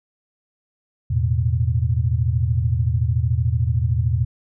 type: chord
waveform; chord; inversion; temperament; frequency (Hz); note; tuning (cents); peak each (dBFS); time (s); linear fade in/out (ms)
sine; E suspended fourth; none; equal; 82.41 / 110 / 123.47; E2 / A2 / B2; 0 / 0 / 0; -21; 1.1-4.25; 10
effects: none